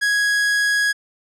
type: tone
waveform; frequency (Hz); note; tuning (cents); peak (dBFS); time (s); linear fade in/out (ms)
45% pulse; 1661.2; G#6; 0; -16; 0.01-0.93; 20
effects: low-pass 9000 Hz 12 dB/octave